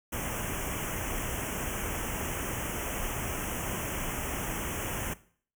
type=band-stop noise; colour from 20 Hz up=pink; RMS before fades=-34 dBFS; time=0.12-5.14 s; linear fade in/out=10 ms; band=3200 to 5700 Hz; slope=96 dB/octave; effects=noise-tail reverb RT60 0.5 s tail -18 dB re dry